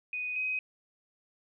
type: tone pair in turn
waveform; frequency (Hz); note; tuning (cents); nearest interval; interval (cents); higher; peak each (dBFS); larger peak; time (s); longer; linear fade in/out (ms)
sine; 2489 / 2519; D#7 / D#7; 0 / +21; unison; 21; second; -32 / -29; second; 0.13-0.36 / 0.36-0.59; neither; 2
effects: none